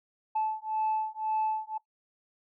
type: beating tone pair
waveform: sine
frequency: 869 / 870.9 Hz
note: A5 / A5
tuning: -22 / -18 cents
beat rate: 1.9 Hz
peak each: -30 dBFS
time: 0.35-1.78 s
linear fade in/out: 10 ms
effects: noise-tail reverb RT60 0.1 s tail -18 dB re dry + tanh soft clip ceiling -22 dBFS